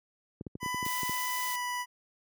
clicks, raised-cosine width 3 ms, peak -25 dBFS, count 10, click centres 0.411 / 0.467 / 0.554 / 0.63 / 0.661 / 0.745 / 0.828 / 0.864 / 1.032 / 1.095 s
25% pulse tone with pitch glide, 997 to 985 Hz, B5 to B5, +16 to -5 cents, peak -28 dBFS, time 0.6-1.86 s, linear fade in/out 50 ms, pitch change -21 cents, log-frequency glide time 1.46-1.58 s
blue noise, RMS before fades -38 dBFS, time 0.85-1.56 s, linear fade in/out 2 ms
effects high-pass 100 Hz 12 dB/octave

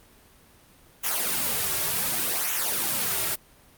white noise with flanger, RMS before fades -26 dBFS, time 1.03-3.36 s, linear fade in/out 20 ms, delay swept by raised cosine 0.21 to 4.01 ms, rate 0.67 Hz, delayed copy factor -0.75, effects pink hiss -55 dBFS RMS until 3.77 s + Opus 32 kbps

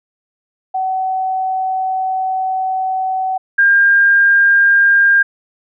sine tone pair in turn, 755 / 1605.3 Hz, F#5 / G6, +35 / +41 cents, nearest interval octave + minor second, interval 1306 cents, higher second, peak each -15 / -7 dBFS, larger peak second, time 0.74-3.38 / 3.58-5.23 s, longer first, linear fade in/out 10 ms, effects none

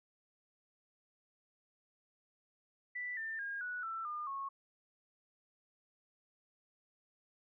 sine tone with pitch steps, 1975.5 / 1790.7 / 1623.2 / 1471.4 / 1333.8 / 1209.1 / 1096 Hz, B6 / A6 / G#6 / F#6 / E6 / D#6 / C#6, 0 / +30 / -40 / -10 / +20 / -50 / -20 cents, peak -38 dBFS, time 2.95-4.49 s, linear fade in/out 10 ms, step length 220 ms, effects none

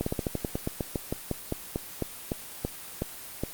slowing click train, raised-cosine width 2 ms, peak -14 dBFS, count 20, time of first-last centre 0.01-3.436 s, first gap 54 ms, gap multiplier 1.12, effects white hiss -42 dBFS RMS until 3.53 s + Opus 24 kbps

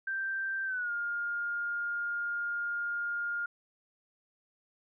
sine tone with pitch glide, 1568 to 1413.2 Hz, G6 to F6, 0 to +20 cents, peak -31 dBFS, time 0.07-3.46 s, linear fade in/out 5 ms, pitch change -180 cents, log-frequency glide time 0.65-0.91 s, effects none

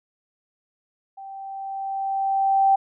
sine tone with level ramp, 780 Hz, G5, 9 cents flat, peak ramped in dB -36 to -13 dBFS, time 1.17-2.76 s, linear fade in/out 10 ms, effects none

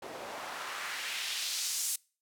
white noise with band-pass filter sweep, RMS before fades -37 dBFS, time 0.02-1.96 s, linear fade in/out 5 ms, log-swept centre 440 to 8700 Hz, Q 1.2, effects noise-tail reverb RT60 0.4 s tail -26 dB re dry

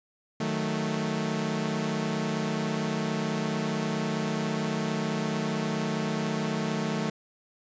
sawtooth chord, D# diminished, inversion none, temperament equal, 155.56 / 185 / 220 Hz, D#3 / F#3 / A3, 0 / 0 / 0 cents, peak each -28 / -30 / -26 dBFS, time 0.4-7.1 s, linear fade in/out 5 ms, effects resampled to 16000 Hz

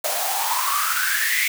white noise with high-pass filter sweep, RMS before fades -22 dBFS, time 0.04-1.48 s, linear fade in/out 5 ms, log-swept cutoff 610 to 2200 Hz, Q 9.9, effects none

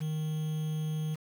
triangle tone with quantisation, 155.4 Hz, D#3, 2 cents flat, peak -28 dBFS, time 0-1.16 s, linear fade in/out 20 ms, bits 8, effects none

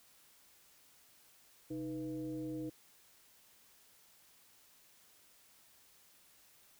sine tone with frequency modulation, 312.3 Hz, D#4, 7 cents sharp, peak -38 dBFS, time 1.7-2.7 s, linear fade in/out 10 ms, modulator 180 Hz, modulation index 0.74, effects white hiss -65 dBFS RMS until 6.79 s

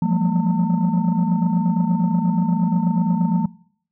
sine tone cluster, 172.9 / 181.3 / 202 / 228.3 / 903 Hz, F3 / F#3 / G#3 / A#3 / A5, -17 / -35 / -48 / -36 / +45 cents, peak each -19 / -20 / -24 / -21 / -28 dBFS, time 0.02-3.46 s, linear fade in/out 5 ms, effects noise-tail reverb RT60 0.6 s tail -22 dB re dry + tanh soft clip ceiling -9 dBFS

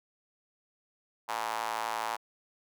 square tone with high-pass filter, 56 Hz, A1, 31 cents sharp, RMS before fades -34 dBFS, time 1.28-2.17 s, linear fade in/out 20 ms, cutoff 890 Hz, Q 3.2, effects none

